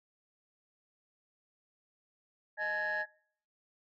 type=tone cluster; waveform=sine; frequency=620 / 854 / 1670 / 1834 Hz; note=D#5 / G#5 / G#6 / A#6; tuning=-6 / +48 / +9 / -29 cents; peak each=-38 / -39 / -32 / -39 dBFS; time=2.57-3.06 s; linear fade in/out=50 ms; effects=noise-tail reverb RT60 0.6 s tail -25 dB re dry + tanh soft clip ceiling -27 dBFS